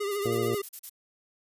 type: tone with vibrato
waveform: square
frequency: 405.2 Hz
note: G#4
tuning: 43 cents flat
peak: -29 dBFS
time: 0-0.62 s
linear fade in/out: 10 ms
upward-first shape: triangle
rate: 13 Hz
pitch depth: 63 cents each way
type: noise bursts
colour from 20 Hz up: violet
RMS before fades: -38 dBFS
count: 8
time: 0.11-0.897 s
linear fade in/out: 10 ms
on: 66 ms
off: 37 ms
type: harmonic tone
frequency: 115.8 Hz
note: A#2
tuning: 11 cents flat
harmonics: 1 / 2 / 3 / 4 / 5 / 6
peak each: -33 / -35 / -32 / -32 / -41 / -43 dBFS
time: 0.25-0.55 s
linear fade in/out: 5 ms
effects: resampled to 32000 Hz